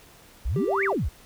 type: exponential two-way sweep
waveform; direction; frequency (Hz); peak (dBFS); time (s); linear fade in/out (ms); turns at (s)
sine; up then down; 46.11 to 2366 to 46.11; -23; 0.45-1.09; 10; 0.84
type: tone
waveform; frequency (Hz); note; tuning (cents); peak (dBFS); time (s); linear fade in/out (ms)
triangle; 392; G4; 0; -23; 0.56-0.93; 2
effects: pink hiss -52 dBFS RMS until 1.25 s